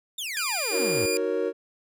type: exponential sweep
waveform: sawtooth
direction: down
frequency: 3729 to 92.6 Hz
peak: -27 dBFS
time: 0.18-1.06 s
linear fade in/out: 5 ms
type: tone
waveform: 15% pulse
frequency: 2413 Hz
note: D7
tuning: 46 cents sharp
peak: -20 dBFS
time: 0.37-1.17 s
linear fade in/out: 0 ms
type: chord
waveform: triangle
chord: D# minor seventh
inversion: none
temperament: equal with one note detuned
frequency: 311.1 / 371.3 / 466.2 / 554.4 Hz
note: D#4 / F#4 / A#4 / C#5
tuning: 0 / +6 / 0 / 0 cents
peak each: -31 / -27 / -25 / -29 dBFS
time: 0.7-1.53 s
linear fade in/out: 50 ms
effects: none